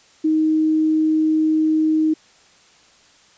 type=tone; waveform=sine; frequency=313.3 Hz; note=D#4; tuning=12 cents sharp; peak=-14 dBFS; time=0.24-2.14 s; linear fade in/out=10 ms; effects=white hiss -52 dBFS RMS until 3.37 s + resampled to 16000 Hz